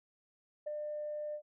sine tone with ADSR envelope, 599 Hz, D5, 34 cents sharp, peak -32 dBFS, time 0.66-1.42 s, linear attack 15 ms, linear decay 7 ms, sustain -4 dB, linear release 78 ms, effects tanh soft clip ceiling -31 dBFS

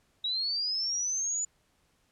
sine linear sweep, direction up, 3805 to 7000 Hz, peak -28 dBFS, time 0.24-1.45 s, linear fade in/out 5 ms, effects pink hiss -70 dBFS RMS until 2.11 s + low-pass 11000 Hz 12 dB/octave

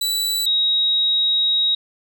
sawtooth / sine tone pair in turn, 3951 / 3800 Hz, B7 / A#7, 0 / +33 cents, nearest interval minor second, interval 67 cents, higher first, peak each -16 / -15 dBFS, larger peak second, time 0.01-0.46 / 0.46-1.75 s, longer second, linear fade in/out 5 ms, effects none

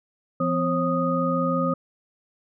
sine tone cluster, 170.7 / 256.4 / 538 / 1242 Hz, F3 / C4 / C5 / D#6, -39 / -35 / +48 / -3 cents, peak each -26 dBFS, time 0.4-1.74 s, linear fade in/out 5 ms, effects none

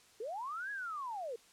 sine linear two-way sweep, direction up then down, 402.9 to 1689 to 437.3 Hz, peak -38 dBFS, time 0.2-1.36 s, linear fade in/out 5 ms, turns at 0.71 s, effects white hiss -63 dBFS RMS until 1.52 s + low-pass 9000 Hz 12 dB/octave

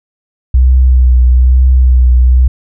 sine tone with vibrato, 63 Hz, B1, 35 cents sharp, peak -3 dBFS, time 0.54-2.48 s, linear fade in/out 5 ms, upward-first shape triangle, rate 1.1 Hz, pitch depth 38 cents each way, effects none

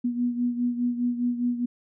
sine beating tone pair, 242 / 246.9 Hz, B3 / B3, -35 / 0 cents, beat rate 4.9 Hz, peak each -24 / -30 dBFS, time 0.04-1.66 s, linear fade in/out 10 ms, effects none

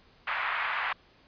pink band-pass noise, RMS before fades -31 dBFS, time 0.27-0.93 s, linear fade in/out 5 ms, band 980 to 2400 Hz, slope 24 dB/octave, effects pink hiss -60 dBFS RMS until 1.27 s + resampled to 11025 Hz

